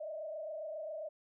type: tone with frequency modulation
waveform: sine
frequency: 622.3 Hz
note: D#5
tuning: in tune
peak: -39 dBFS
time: 0-1.09 s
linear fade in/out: 10 ms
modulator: 27.4 Hz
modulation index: 1.2
effects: none